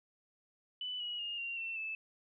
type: tone with pitch steps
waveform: sine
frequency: 2989 / 2912 / 2838 / 2765 / 2694 / 2625 Hz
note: F#7 / F#7 / F7 / F7 / E7 / E7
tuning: +17 / -28 / +27 / -18 / +37 / -8 cents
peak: -37 dBFS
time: 0.81-1.95 s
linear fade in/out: 2 ms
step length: 190 ms
effects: none